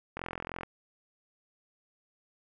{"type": "click train", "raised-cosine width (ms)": 0.5, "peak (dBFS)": -21, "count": 21, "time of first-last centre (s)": [0.17, 0.633], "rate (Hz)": 43.2, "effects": []}